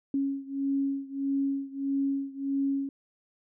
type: beating tone pair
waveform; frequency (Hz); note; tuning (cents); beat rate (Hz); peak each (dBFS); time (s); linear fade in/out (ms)
sine; 274.9 / 276.5; C#4 / C#4; -14 / -4; 1.6; -29 / -31; 0.14-2.89; 2
effects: none